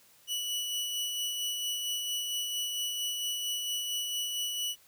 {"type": "tone with tremolo", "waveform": "sawtooth", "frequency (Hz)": 2949, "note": "F#7", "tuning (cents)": -6, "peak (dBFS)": -27, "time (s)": [0.27, 4.76], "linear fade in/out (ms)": 50, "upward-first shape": "sine", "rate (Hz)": 4.4, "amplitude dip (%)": 30, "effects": ["white hiss -61 dBFS RMS until 4.87 s"]}